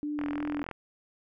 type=tone with vibrato; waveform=sine; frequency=293.7 Hz; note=D4; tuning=in tune; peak=-30 dBFS; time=0.03-0.63 s; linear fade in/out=0 ms; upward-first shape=sine; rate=2.9 Hz; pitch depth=20 cents each way
type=click train; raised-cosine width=0.5 ms; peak=-22 dBFS; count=23; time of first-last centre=0.19-0.713 s; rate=42.1 Hz
effects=none